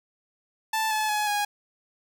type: tone with pitch steps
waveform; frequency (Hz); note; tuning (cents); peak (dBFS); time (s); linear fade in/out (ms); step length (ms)
sawtooth; 880 / 861.4 / 843.2 / 825.3; A5 / A5 / G#5 / G#5; 0 / -37 / +26 / -11; -20; 0.73-1.45; 5; 180
effects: none